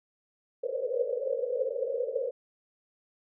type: band-pass noise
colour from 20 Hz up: pink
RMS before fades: -31 dBFS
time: 0.63-2.31 s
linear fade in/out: 10 ms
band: 470 to 540 Hz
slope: 96 dB/octave
effects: none